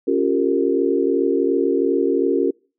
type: chord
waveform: sine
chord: G half-diminished seventh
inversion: second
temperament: equal with one note detuned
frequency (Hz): 277.2 / 349.2 / 392 / 458.9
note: Db4 / F4 / G4 / Bb4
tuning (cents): 0 / 0 / 0 / -27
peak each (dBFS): -21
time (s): 0.07-2.51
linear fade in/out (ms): 10
effects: noise-tail reverb RT60 0.4 s tail -26 dB re dry